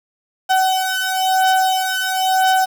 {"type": "beating tone pair", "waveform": "35% pulse", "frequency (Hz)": [755, 756], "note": ["F#5", "F#5"], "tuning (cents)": [35, 37], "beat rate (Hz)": 1, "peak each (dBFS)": -16, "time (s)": [0.49, 2.66], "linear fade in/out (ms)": 20, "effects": ["7-bit"]}